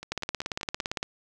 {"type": "two click trains", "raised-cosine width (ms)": 0.2, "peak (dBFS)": [-22, -12], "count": [5, 17], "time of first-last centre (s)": [[0.03, 0.805], [0.12, 1.029]], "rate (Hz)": [5.16, 17.6], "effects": []}